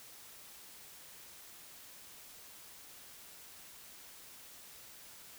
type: silence
effects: white hiss -54 dBFS RMS until 5.38 s